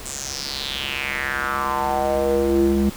square tone with band-pass filter sweep, 68.6 Hz, C#2, 17 cents flat, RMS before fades -22 dBFS, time 0.05-2.9 s, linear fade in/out 10 ms, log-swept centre 8000 to 240 Hz, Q 4.4, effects pink hiss -37 dBFS RMS until 2.96 s

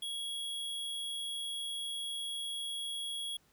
square tone, 3324 Hz, G#7, 1 cent sharp, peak -37 dBFS, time 0.02-3.37 s, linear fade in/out 5 ms, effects pink hiss -69 dBFS RMS until 3.52 s

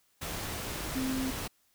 sine tone in noise, 261.6 Hz, C4, in tune, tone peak -30 dBFS, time 0.95-1.31 s, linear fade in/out 10 ms, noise pink, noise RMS -37 dBFS, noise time 0.21-1.48 s, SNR +4 dB, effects white hiss -70 dBFS RMS until 1.74 s

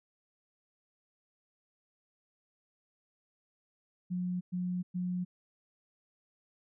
sine tone bursts, 180 Hz, F#3, 47 cents flat, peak -31 dBFS, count 3, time 4.1-5.25 s, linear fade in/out 20 ms, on 310 ms, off 110 ms, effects none

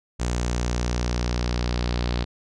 sawtooth tone with low-pass filter sweep, 60.2 Hz, B1, 44 cents flat, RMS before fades -25 dBFS, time 0.19-2.25 s, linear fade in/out 20 ms, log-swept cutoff 7100 to 4300 Hz, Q 2.8, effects none

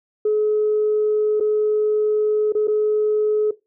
sine tone with dropouts, 425.5 Hz, G#4, 42 cents sharp, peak -14 dBFS, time 0.25-3.51 s, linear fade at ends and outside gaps 5 ms, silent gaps 1.4-1.406 / 2.523-2.55 / 2.673-2.68 s, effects noise-tail reverb RT60 0.2 s tail -17 dB re dry + tanh soft clip ceiling -11 dBFS

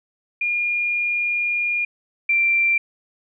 sine tone pair in turn, 2420 / 2359 Hz, D#7 / D7, -49 / +7 cents, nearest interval unison, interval 44 cents, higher first, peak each -19 / -15 dBFS, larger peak second, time 0.41-1.85 / 2.29-2.78 s, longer first, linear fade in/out 5 ms, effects none

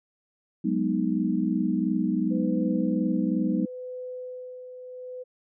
sine chord, G# minor seventh, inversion third, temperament equal, 185 / 207.7 / 246.9 / 311.1 Hz, F#3 / G#3 / B3 / D#4, 0 / 0 / 0 / 0 cents, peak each -28 dBFS, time 0.64-3.66 s, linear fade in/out 10 ms
sine tone with tremolo, 504 Hz, B4, 35 cents sharp, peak -33 dBFS, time 2.3-5.24 s, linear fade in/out 20 ms, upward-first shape sine, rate 0.72 Hz, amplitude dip 50%
effects none

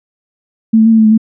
sine tone with pitch steps, 222.9 / 220.2 / 226.2 / 223 / 219.4 / 215.9 / 221.4 Hz, A3 / A3 / A3 / A3 / A3 / A3 / A3, +23 / +2 / +48 / +23 / -5 / -33 / +11 cents, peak -4 dBFS, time 0.73-1.178 s, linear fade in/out 10 ms, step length 64 ms, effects none

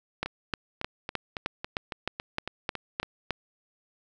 two click trains, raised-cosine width 0.3 ms, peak -12 / -17 dBFS, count 11 / 11, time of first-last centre 0.23-3.307 / 0.26-3.03 s, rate 3.25 / 3.61 Hz, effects none

